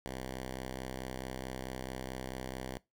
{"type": "tone", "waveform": "5% pulse", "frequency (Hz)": 64.6, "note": "C2", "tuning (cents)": -21, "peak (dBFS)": -28, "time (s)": [0.06, 2.78], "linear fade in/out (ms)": 0, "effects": ["noise-tail reverb RT60 0.2 s tail -21 dB re dry"]}